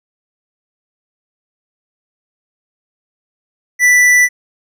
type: tone with tanh clipping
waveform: sine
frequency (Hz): 1975.5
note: B6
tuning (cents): 0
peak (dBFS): -8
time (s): 3.79-4.29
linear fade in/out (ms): 50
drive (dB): 14
effects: none